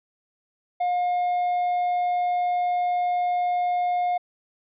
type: tone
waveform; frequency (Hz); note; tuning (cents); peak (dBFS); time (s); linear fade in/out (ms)
triangle; 714; F5; +38; -19; 0.8-4.18; 10
effects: resampled to 8000 Hz